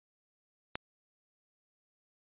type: click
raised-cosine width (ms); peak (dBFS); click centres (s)
0.3; -18; 0.755
effects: resampled to 8000 Hz